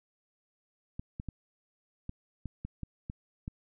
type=clicks; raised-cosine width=5 ms; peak=-25 dBFS; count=9; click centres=0.995 / 1.199 / 1.287 / 2.094 / 2.457 / 2.65 / 2.833 / 3.099 / 3.479 s; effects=none